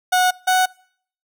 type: tone pair in turn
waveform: 30% pulse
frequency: 733 / 741.9 Hz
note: F#5 / F#5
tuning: -16 / +4 cents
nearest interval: unison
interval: 20 cents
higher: second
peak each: -11 dBFS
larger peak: neither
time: 0.12-0.31 / 0.47-0.66 s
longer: neither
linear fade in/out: 10 ms
effects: noise-tail reverb RT60 0.6 s tail -25 dB re dry